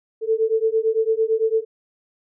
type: beating tone pair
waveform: sine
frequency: 440 / 448.9 Hz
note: A4 / A4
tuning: 0 / +35 cents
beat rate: 8.9 Hz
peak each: -20 dBFS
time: 0.21-1.65 s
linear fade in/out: 50 ms
effects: none